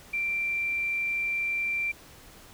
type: tone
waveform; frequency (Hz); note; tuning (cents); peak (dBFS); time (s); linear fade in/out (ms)
sine; 2356; D7; +5; -26; 0.13-1.92; 10
effects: pink hiss -51 dBFS RMS until 2.53 s